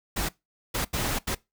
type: noise bursts at uneven times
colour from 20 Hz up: pink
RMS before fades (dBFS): -28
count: 4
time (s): 0.16-0.29 / 0.74-0.85 / 0.93-1.19 / 1.27-1.35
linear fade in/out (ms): 10
effects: noise-tail reverb RT60 0.2 s tail -21 dB re dry